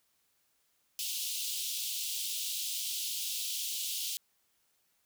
pink high-pass noise, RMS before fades -36 dBFS, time 0.99-4.17 s, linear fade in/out 0 ms, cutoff 2900 Hz, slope 48 dB/octave, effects white hiss -74 dBFS RMS until 5.05 s

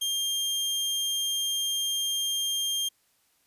sawtooth tone, 3200 Hz, G7, 35 cents sharp, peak -23 dBFS, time 0.01-2.89 s, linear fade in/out 10 ms, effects white hiss -68 dBFS RMS until 3.46 s + resampled to 32000 Hz

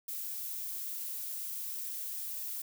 violet noise, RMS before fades -39 dBFS, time 0.08-2.62 s, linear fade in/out 5 ms, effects none

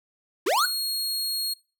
square linear sweep, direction up, 293.7 to 1543 Hz, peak -21 dBFS, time 0.46-0.66 s, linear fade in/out 10 ms
sawtooth tone, 4291 Hz, C8, 43 cents sharp, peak -23 dBFS, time 0.57-1.54 s, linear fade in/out 10 ms
effects noise-tail reverb RT60 0.3 s tail -19 dB re dry

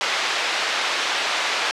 white band-pass noise, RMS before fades -23 dBFS, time 0.01-1.71 s, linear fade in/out 0 ms, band 560 to 3600 Hz, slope 12 dB/octave, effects low-pass 7000 Hz 12 dB/octave

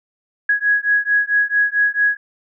sine beating tone pair, 1663 / 1667.5 Hz, G#6 / G#6, +2 / +7 cents, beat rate 4.5 Hz, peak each -17 dBFS, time 0.49-2.17 s, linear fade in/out 5 ms, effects none

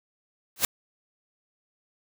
white noise with exponential growth, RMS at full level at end -17 dBFS, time 0.56-0.65 s, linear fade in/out 2 ms, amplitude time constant 18 ms, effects none

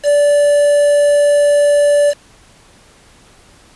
triangle tone with quantisation, 581 Hz, D5, 19 cents flat, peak -6 dBFS, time 0.03-2.14 s, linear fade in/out 50 ms, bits 4, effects pink hiss -46 dBFS RMS until 3.75 s + resampled to 24000 Hz

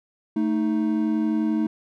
triangle tone pair together, 221.2 / 312.8 Hz, A3 / D#4, +9 / +9 cents, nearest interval tritone, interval 600 cents, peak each -21 dBFS, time 0.36-1.67 s, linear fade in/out 5 ms, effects none

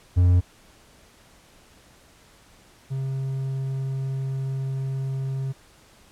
triangle tone pair in turn, 89.2 / 134.11 Hz, F2 / C3, +37 / +43 cents, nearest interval perfect fifth, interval 706 cents, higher second, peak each -12 / -23 dBFS, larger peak first, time 0.16-0.41 / 2.9-5.53 s, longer second, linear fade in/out 20 ms, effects pink hiss -54 dBFS RMS until 6.11 s + low-pass 11000 Hz 12 dB/octave

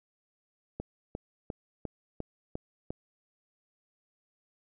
click train, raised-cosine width 2 ms, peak -22 dBFS, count 7, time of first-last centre 0.8-2.905 s, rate 2.85 Hz, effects none

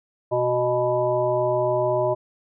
harmonic tone, 123.47 Hz, B2, in tune, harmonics 1 / 3 / 5 / 7 / 8, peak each -30 / -25 / -21 / -31 / -29 dBFS, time 0.31-2.15 s, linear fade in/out 20 ms, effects none

